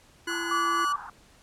sawtooth tone with tremolo, 1465 Hz, F#6, 18 cents flat, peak -26 dBFS, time 0.27-0.93 s, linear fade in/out 10 ms, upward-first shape triangle, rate 4.1 Hz, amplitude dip 30%
harmonic tone, 339.1 Hz, E4, 49 cents sharp, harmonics 1 / 3 / 5 / 6, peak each -34 / -39 / -41 / -42 dBFS, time 0.27-0.85 s, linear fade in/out 5 ms
pink band-pass noise, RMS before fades -41 dBFS, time 0.29-1.1 s, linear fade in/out 5 ms, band 800 to 1600 Hz, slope 96 dB/octave
sine tone, 1157 Hz, D6, 26 cents flat, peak -24 dBFS, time 0.51-0.96 s, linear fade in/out 2 ms
effects pink hiss -57 dBFS RMS until 1.42 s + low-pass 10000 Hz 12 dB/octave

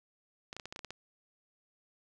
clicks, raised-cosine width 0.2 ms, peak -25 dBFS, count 9, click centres 0.529 / 0.566 / 0.598 / 0.656 / 0.725 / 0.761 / 0.792 / 0.847 / 0.906 s, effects none

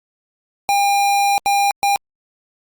square tone bursts at uneven times, 803 Hz, G5, 41 cents sharp, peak -14 dBFS, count 3, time 0.69-1.38 / 1.46-1.71 / 1.83-1.96 s, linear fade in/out 0 ms, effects Opus 48 kbps

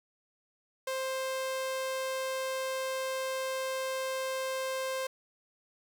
sawtooth tone, 525 Hz, C5, 6 cents sharp, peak -28 dBFS, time 0.87-5.07 s, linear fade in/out 5 ms, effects none

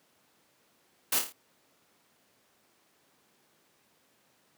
white noise with echo, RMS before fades -27 dBFS, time 1.12-1.19 s, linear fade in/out 5 ms, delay 27 ms, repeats 5, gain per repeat -5 dB, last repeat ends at 1.325 s, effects pink hiss -67 dBFS RMS until 4.57 s + high-pass 200 Hz 12 dB/octave

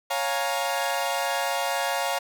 sawtooth chord, Bb minor seventh, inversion first, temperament equal with one note detuned, 554.4 / 705.3 / 830.6 / 932.3 Hz, Db5 / F5 / Ab5 / Bb5, 0 / +17 / 0 / 0 cents, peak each -26 / -25 / -28 / -27 dBFS, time 0.1-2.19 s, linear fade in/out 10 ms, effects none

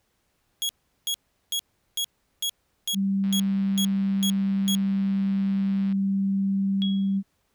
sawtooth tone bursts, 3322 Hz, G#7, in tune, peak -21 dBFS, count 10, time 0.62-4.75 s, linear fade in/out 0 ms, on 71 ms, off 380 ms
sine tone with vibrato, 195.5 Hz, G3, 4 cents flat, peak -21 dBFS, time 2.93-7.23 s, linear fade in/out 50 ms, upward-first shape sine, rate 20 Hz, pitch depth 14 cents each way
click train, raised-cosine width 0.3 ms, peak -31 dBFS, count 350, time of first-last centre 3.24-5.925 s, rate 130 Hz
sine tone with exponential decay, 3322 Hz, G#7, in tune, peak -26 dBFS, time 6.82-7.17 s, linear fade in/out 0 ms, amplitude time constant 76 ms
effects pink hiss -71 dBFS RMS until 7.54 s

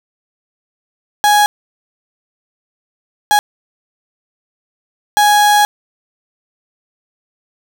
35% pulse tone bursts at uneven times, 830.6 Hz, G#5, in tune, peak -6 dBFS, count 3, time 1.24-1.46 / 3.31-3.39 / 5.17-5.65 s, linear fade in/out 0 ms, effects none

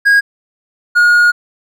triangle tone pair in turn, 1638 / 1436 Hz, G#6 / F6, -24 / +48 cents, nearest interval major second, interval 228 cents, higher first, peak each -4 dBFS, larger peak neither, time 0.05-0.21 / 0.95-1.32 s, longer second, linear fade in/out 20 ms, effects none

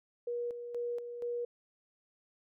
sine tone with tremolo, 479.2 Hz, A#4, 48 cents sharp, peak -33 dBFS, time 0.27-1.45 s, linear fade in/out 5 ms, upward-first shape square, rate 2.1 Hz, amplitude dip 55%, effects none

